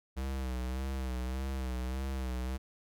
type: tone with vibrato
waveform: square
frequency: 64.7 Hz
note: C2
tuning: 19 cents flat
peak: -34 dBFS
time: 0.16-2.58 s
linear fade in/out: 20 ms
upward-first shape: sine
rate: 1.7 Hz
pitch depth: 60 cents each way
effects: none